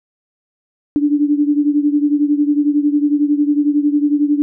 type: beating tone pair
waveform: sine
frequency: 290 / 301 Hz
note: D4 / D4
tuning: -22 / +43 cents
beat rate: 11 Hz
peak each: -13 / -17 dBFS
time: 0.96-4.42 s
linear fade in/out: 0 ms
effects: none